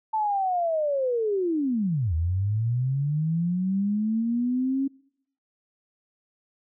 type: linear two-way sweep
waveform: sine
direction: down then up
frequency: 886 to 77.78 to 275.5 Hz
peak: -22 dBFS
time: 0.13-4.88 s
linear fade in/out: 10 ms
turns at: 2.14 s
effects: noise-tail reverb RT60 0.7 s tail -25 dB re dry